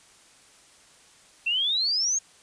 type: exponential sweep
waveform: sine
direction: up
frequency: 2659 to 6640 Hz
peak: -22 dBFS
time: 1.46-2.19 s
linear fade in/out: 10 ms
effects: white hiss -55 dBFS RMS until 2.42 s + resampled to 22050 Hz